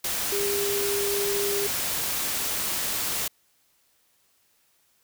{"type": "tone in noise", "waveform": "sine", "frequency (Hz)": 402.9, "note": "G4", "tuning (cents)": 48, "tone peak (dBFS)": -26, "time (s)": [0.32, 1.67], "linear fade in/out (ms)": 5, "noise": "white", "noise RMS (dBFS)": -28, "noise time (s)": [0.04, 3.28], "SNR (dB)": -1, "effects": ["white hiss -66 dBFS RMS until 5.03 s"]}